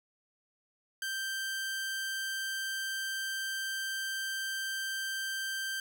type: tone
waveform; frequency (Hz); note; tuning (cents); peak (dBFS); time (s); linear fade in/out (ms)
sawtooth; 1568; G6; 0; -30; 1.02-5.8; 2
effects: none